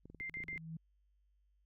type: tone with exponential growth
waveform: sine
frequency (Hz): 161.7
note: E3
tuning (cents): -33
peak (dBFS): -40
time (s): 0.03-0.77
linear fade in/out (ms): 5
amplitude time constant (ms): 160
type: clicks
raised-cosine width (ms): 3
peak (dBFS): -40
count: 11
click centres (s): 0.056 / 0.1 / 0.147 / 0.207 / 0.296 / 0.371 / 0.404 / 0.441 / 0.487 / 0.53 / 0.56
type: tone bursts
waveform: sine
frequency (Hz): 2093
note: C7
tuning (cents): 0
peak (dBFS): -40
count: 3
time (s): 0.2-0.578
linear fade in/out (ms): 0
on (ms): 96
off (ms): 45
effects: added 50 Hz sine -70 dBFS peak until 1.65 s